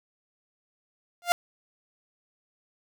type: tone with exponential growth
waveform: sawtooth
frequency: 698.5 Hz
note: F5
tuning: in tune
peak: -11 dBFS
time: 1.22-1.32 s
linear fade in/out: 0 ms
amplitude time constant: 20 ms
effects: none